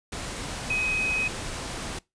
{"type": "tone in noise", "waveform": "sine", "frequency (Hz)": 2526, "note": "D#7", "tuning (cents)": 26, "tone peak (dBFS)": -23, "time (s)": [0.7, 1.28], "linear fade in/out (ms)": 5, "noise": "pink", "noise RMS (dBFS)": -34, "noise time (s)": [0.12, 1.99], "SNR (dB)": 8, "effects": ["noise-tail reverb RT60 0.2 s tail -22 dB re dry", "resampled to 22050 Hz"]}